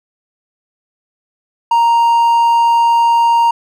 triangle tone, 932.3 Hz, A#5, in tune, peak -6 dBFS, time 1.71-3.51 s, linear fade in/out 5 ms, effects none

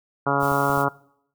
harmonic tone, 140.2 Hz, C#3, 20 cents sharp, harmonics 1 / 2 / 3 / 4 / 5 / 6 / 7 / 8 / 9 / 10, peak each -28 / -28 / -28 / -28 / -28 / -28 / -28 / -28 / -28 / -28 dBFS, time 0.26-0.89 s, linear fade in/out 10 ms
blue noise, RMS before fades -38 dBFS, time 0.39-0.86 s, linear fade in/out 50 ms
clicks, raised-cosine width 5 ms, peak -27 dBFS, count 4, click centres 0.431 / 0.517 / 0.699 / 0.776 s
effects noise-tail reverb RT60 0.7 s tail -21 dB re dry

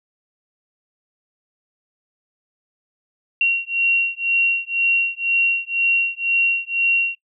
sine beating tone pair, 2745 / 2747 Hz, F7 / F7, -31 / -29 cents, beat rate 2 Hz, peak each -19 dBFS, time 3.41-7.15 s, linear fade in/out 2 ms, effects noise-tail reverb RT60 0.1 s tail -21 dB re dry

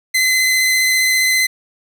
sawtooth tone with vibrato, 2043 Hz, C7, 42 cents flat, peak -9 dBFS, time 0.14-1.47 s, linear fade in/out 10 ms, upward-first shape sine, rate 15 Hz, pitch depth 11 cents each way, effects none

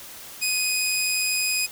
15% pulse tone, 2498 Hz, D#7, 6 cents sharp, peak -15 dBFS, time 0.41-1.67 s, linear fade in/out 20 ms, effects white hiss -41 dBFS RMS until 1.71 s

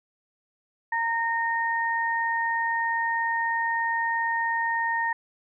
sine tone pair together, 921 / 1844.1 Hz, A#5 / A#6, -21 / -19 cents, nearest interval octave, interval 1202 cents, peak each -26 dBFS, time 0.92-5.13 s, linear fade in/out 5 ms, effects none

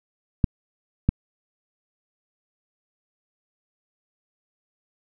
clicks, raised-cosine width 5 ms, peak -5 dBFS, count 2, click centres 0.442 / 1.09 s, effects none

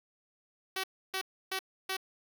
5% pulse tone bursts, 380 Hz, F#4, 46 cents sharp, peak -21 dBFS, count 4, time 0.76-1.968 s, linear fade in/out 5 ms, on 77 ms, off 300 ms, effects none

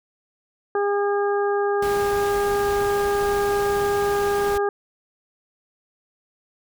harmonic tone, 405.7 Hz, G#4, 41 cents flat, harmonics 1 / 2 / 3 / 4, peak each -20 / -26 / -30 / -32 dBFS, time 0.75-4.69 s, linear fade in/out 2 ms
pink noise, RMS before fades -33 dBFS, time 1.82-4.58 s, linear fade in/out 5 ms
effects none

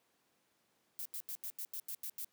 violet noise bursts, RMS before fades -42 dBFS, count 9, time 0.99-2.246 s, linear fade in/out 0 ms, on 64 ms, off 85 ms, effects pink hiss -75 dBFS RMS until 2.32 s + high-pass 200 Hz 12 dB/octave

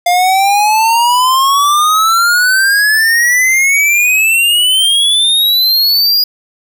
square exponential sweep, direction up, 698.5 to 4906 Hz, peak -8 dBFS, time 0.06-6.24 s, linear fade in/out 5 ms, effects none

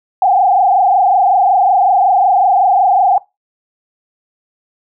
sine tone with frequency modulation, 765 Hz, G5, 42 cents flat, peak -7 dBFS, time 0.22-3.18 s, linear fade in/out 2 ms, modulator 25.4 Hz, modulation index 2, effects noise-tail reverb RT60 0.2 s tail -20 dB re dry

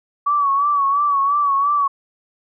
sine tone with vibrato, 1135 Hz, C#6, 41 cents sharp, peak -14 dBFS, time 0.26-1.88 s, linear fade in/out 10 ms, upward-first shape sine, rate 2.9 Hz, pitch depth 59 cents each way, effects none

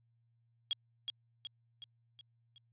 sine tone with echo, 3286 Hz, G#7, 19 cents flat, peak -30 dBFS, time 0.71-0.73 s, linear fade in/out 0 ms, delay 370 ms, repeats 5, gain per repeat -5 dB, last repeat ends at 2.58 s, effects added 116 Hz sine -70 dBFS peak until 2.72 s + resampled to 8000 Hz

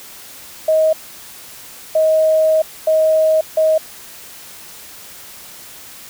sine tone bursts at uneven times, 631 Hz, D#5, 24 cents sharp, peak -10 dBFS, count 4, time 0.68-0.93 / 1.95-2.62 / 2.87-3.41 / 3.57-3.78 s, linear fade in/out 5 ms, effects white hiss -37 dBFS RMS until 6.09 s

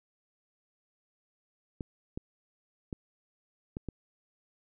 clicks, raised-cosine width 3 ms, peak -23 dBFS, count 5, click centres 1.808 / 2.175 / 2.928 / 3.769 / 3.887 s, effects none

